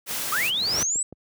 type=noise; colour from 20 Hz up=white; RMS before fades=-29 dBFS; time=0.06-0.52 s; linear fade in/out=50 ms
type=noise with exponential growth; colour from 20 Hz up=pink; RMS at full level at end=-26 dBFS; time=0.18-0.83 s; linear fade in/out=2 ms; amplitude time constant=140 ms
type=linear sweep; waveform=sine; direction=up; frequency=1137 to 8070 Hz; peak=-22 dBFS; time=0.32-1.03 s; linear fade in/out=5 ms
type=clicks; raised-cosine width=2 ms; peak=-26 dBFS; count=2; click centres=0.958 / 1.126 s
effects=high-pass 80 Hz 12 dB/octave